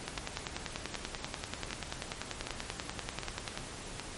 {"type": "two click trains", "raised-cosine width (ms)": 0.2, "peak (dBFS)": [-17, -19], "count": [37, 6], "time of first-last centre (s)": [[0.08, 3.575], [0.18, 3.997]], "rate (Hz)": [10.3, 1.31], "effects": ["pink hiss -44 dBFS RMS until 4.17 s", "MP3 48 kbps"]}